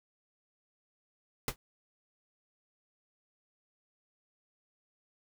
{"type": "noise with exponential decay", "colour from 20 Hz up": "pink", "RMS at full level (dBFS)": -27, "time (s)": [1.48, 1.56], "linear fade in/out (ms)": 1, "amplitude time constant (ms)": 16, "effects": []}